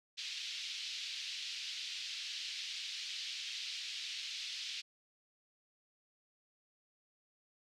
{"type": "band-pass noise", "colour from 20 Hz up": "pink", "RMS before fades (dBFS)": -43, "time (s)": [0.17, 4.82], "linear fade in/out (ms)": 20, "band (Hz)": [2800, 5000], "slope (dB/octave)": 24, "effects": []}